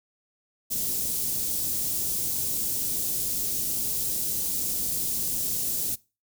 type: band-stop noise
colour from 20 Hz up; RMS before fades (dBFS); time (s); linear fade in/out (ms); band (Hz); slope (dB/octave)
white; -28; 0.7-5.96; 20; 330 to 6500; 12
effects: noise-tail reverb RT60 0.3 s tail -22 dB re dry